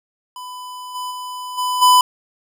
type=tone with level steps; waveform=square; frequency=1000 Hz; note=B5; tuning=21 cents sharp; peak=-31 / -25 / -28 / -19 / -9 dBFS; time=0.36-2.01 s; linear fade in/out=2 ms; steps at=0.94 / 1.1 / 1.57 / 1.81 s; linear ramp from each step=20 ms; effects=none